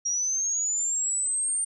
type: linear sweep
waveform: sine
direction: up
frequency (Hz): 5660 to 8870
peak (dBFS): -24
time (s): 0.05-1.65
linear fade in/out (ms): 10
effects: none